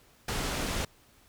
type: low-pass noise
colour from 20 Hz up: pink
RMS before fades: -32 dBFS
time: 0.28-0.85 s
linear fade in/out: 5 ms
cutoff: 8900 Hz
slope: 12 dB/octave
effects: pink hiss -61 dBFS RMS until 1.28 s